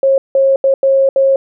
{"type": "tone bursts at uneven times", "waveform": "sine", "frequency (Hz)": 541, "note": "C#5", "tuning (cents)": -42, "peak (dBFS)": -7, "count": 5, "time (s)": [[0.03, 0.18], [0.35, 0.56], [0.64, 0.74], [0.83, 1.09], [1.16, 1.36]], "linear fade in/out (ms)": 2, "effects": []}